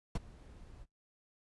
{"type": "noise with ADSR envelope", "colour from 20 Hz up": "brown", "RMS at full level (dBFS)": -29, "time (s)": [0.15, 0.86], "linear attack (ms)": 5, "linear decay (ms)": 26, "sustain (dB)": -24, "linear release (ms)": 43, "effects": ["noise-tail reverb RT60 0.2 s tail -25 dB re dry", "resampled to 24000 Hz"]}